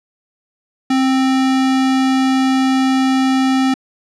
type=tone with sample-and-hold; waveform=sine; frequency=263.9 Hz; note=C4; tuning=15 cents sharp; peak=-11 dBFS; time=0.9-3.74 s; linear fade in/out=5 ms; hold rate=1050 Hz; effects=low-pass 6000 Hz 12 dB/octave